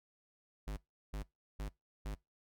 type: tone bursts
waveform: square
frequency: 51.2 Hz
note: G#1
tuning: 24 cents flat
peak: -39 dBFS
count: 4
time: 0.67-2.15 s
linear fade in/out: 10 ms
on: 100 ms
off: 360 ms
effects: noise-tail reverb RT60 0.2 s tail -22 dB re dry

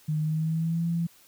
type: tone with pitch glide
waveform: sine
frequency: 153.7 to 168.58 Hz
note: D#3 to E3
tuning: -21 to +39 cents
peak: -24 dBFS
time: 0.08-1.07 s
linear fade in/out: 10 ms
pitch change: +160 cents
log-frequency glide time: 0.2-0.85 s
effects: white hiss -57 dBFS RMS until 1.27 s

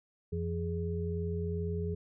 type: tone cluster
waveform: sine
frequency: 88.1 / 170.6 / 417.8 Hz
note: F2 / F3 / G#4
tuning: +16 / -40 / +10 cents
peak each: -34 / -37 / -37 dBFS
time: 0.32-1.95 s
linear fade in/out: 10 ms
effects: none

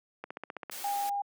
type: click train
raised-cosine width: 0.5 ms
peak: -23 dBFS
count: 8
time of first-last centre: 0.24-0.698 s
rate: 15.3 Hz
type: noise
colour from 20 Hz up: white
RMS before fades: -41 dBFS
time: 0.71-1.1 s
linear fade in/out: 10 ms
type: tone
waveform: sine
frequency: 807 Hz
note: G#5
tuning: 50 cents flat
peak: -29 dBFS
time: 0.84-1.22 s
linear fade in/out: 5 ms
effects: high-pass 300 Hz 12 dB/octave

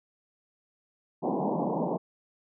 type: band-pass noise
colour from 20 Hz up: pink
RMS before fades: -29 dBFS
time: 1.22-1.98 s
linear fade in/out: 20 ms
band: 150 to 1000 Hz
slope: 96 dB/octave
effects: none

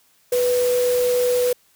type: tone in noise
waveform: sine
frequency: 493.6 Hz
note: B4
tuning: 1 cent flat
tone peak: -16 dBFS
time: 0.32-1.53 s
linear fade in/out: 5 ms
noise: white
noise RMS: -30 dBFS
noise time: 0.32-1.53 s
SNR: +11 dB
effects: white hiss -59 dBFS RMS until 1.75 s

